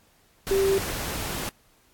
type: tone in noise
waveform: sine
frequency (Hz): 390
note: G4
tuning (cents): -9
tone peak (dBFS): -19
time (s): 0.51-0.78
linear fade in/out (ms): 0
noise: pink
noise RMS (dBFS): -31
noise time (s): 0.47-1.49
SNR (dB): +9
effects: pink hiss -61 dBFS RMS until 1.93 s + AAC 64 kbps